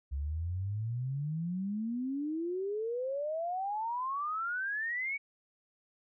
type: exponential sweep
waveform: sine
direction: up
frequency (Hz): 66.9 to 2280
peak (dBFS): -32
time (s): 0.11-5.18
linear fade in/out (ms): 20
effects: none